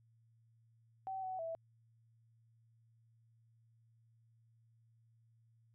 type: tone with pitch steps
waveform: sine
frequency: 765 / 750 / 657 Hz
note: G5 / F#5 / E5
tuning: -42 / +23 / -6 cents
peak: -39 dBFS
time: 1.07-1.55 s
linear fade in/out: 0 ms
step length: 160 ms
effects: added 114 Hz sine -67 dBFS peak until 5.74 s